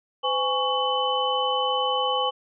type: tone cluster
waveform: sine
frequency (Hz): 509 / 826 / 1115 / 3017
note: C5 / G#5 / C#6 / F#7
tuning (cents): -48 / -10 / +10 / +33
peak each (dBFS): -27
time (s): 0.23-2.31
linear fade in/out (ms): 20
effects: none